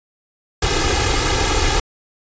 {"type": "noise with comb filter", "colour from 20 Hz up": "pink", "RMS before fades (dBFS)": -17, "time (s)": [0.62, 1.8], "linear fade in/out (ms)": 5, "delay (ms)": 2.4, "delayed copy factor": 0.8, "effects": ["resampled to 16000 Hz"]}